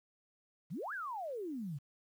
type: exponential two-way sweep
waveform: sine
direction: up then down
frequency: 130.8 to 1716 to 130.8 Hz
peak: -38 dBFS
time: 0.7-1.79 s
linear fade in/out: 20 ms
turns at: 0.93 s
effects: 11-bit